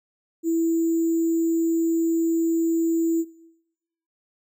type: tone with sample-and-hold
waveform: sine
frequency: 330 Hz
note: E4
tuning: 2 cents sharp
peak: -19 dBFS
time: 0.43-3.25 s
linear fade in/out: 50 ms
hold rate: 7350 Hz
effects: noise-tail reverb RT60 0.9 s tail -19 dB re dry